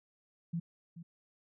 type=tone with echo; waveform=sine; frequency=168.4 Hz; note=E3; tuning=37 cents sharp; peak=-32 dBFS; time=0.53-0.6 s; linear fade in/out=10 ms; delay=430 ms; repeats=1; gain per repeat=-13 dB; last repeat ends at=1.03 s; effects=none